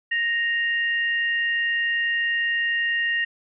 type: tone pair together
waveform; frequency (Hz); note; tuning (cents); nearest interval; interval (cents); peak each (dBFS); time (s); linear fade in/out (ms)
sine; 1864.7 / 2794; A#6 / F7; 0 / 0; perfect fifth; 700; -21 / -29; 0.11-3.25; 10
effects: none